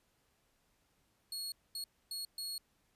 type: tone bursts at uneven times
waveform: sawtooth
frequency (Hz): 4329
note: C#8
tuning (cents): -42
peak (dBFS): -36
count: 4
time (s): 1.32-1.52 / 1.75-1.84 / 2.11-2.25 / 2.38-2.58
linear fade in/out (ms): 2
effects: pink hiss -75 dBFS RMS until 2.95 s + resampled to 32000 Hz